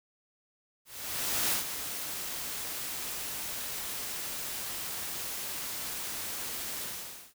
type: noise with ADSR envelope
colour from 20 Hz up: white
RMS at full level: -28 dBFS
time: 0.85-7.34 s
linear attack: 660 ms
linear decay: 130 ms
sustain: -9 dB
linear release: 510 ms
effects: none